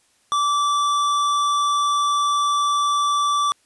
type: tone with hard clipping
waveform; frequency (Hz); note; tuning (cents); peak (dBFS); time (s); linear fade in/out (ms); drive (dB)
triangle; 1162; D6; -19; -19; 0.32-3.52; 0; 17
effects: white hiss -61 dBFS RMS until 3.65 s + resampled to 24000 Hz